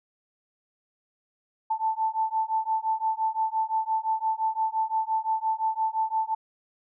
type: beating tone pair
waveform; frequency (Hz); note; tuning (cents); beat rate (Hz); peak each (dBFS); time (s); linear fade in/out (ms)
sine; 880 / 885.8; A5 / A5; 0 / +11; 5.8; -27; 1.7-6.35; 10
effects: none